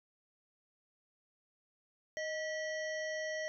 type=harmonic tone with a mistuned harmonic; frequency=623 Hz; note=D#5; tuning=2 cents sharp; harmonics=1 / 3 / 5 / 7 / 9 / 10; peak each=-38 / -40 / -52 / -59 / -50 / -56 dBFS; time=2.17-3.48 s; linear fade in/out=0 ms; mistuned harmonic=3; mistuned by=+66 cents; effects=none